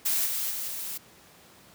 blue noise with level steps, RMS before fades -26 / -30 / -33 / -35 dBFS, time 0.05-0.98 s, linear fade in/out 10 ms, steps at 0.25 / 0.5 / 0.67 s, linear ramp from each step 20 ms, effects pink hiss -54 dBFS RMS until 1.74 s + high-pass 100 Hz 12 dB/octave

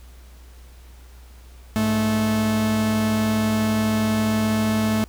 45% pulse tone pair together, 103 / 218.2 Hz, G#2 / A3, -14 / -14 cents, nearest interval octave + minor second, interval 1300 cents, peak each -27 / -19 dBFS, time 1.76-5.04 s, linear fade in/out 0 ms, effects added 61 Hz sine -42 dBFS peak until 5.08 s + pink hiss -53 dBFS RMS until 5.08 s

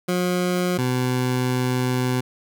20% pulse tone pair in turn, 179.6 / 126.48 Hz, F3 / B2, +49 / +42 cents, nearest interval tritone, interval 607 cents, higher first, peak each -15 dBFS, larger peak neither, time 0.08-0.78 / 0.78-2.21 s, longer second, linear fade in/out 10 ms, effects none

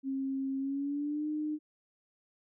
sine tone with pitch glide, 269.1 to 303.8 Hz, C4 to D#4, +49 to -41 cents, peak -31 dBFS, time 0.03-1.59 s, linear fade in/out 50 ms, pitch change +210 cents, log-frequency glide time 0.58-1.27 s, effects none

